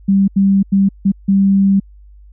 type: tone bursts at uneven times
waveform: sine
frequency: 196 Hz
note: G3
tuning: in tune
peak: -8 dBFS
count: 5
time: 0.08-0.28 / 0.36-0.63 / 0.72-0.89 / 1.05-1.12 / 1.28-1.8 s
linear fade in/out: 10 ms
effects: added 50 Hz sine -38 dBFS peak until 2.32 s